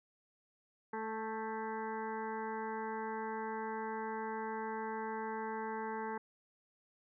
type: harmonic tone with a mistuned harmonic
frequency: 220 Hz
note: A3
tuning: in tune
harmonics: 1 / 2 / 4 / 5 / 6 / 7 / 8 / 9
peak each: -45 / -42 / -41 / -49 / -54 / -49 / -55 / -53 dBFS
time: 0.93-6.18 s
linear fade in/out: 5 ms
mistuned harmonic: 7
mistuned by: +37 cents
effects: none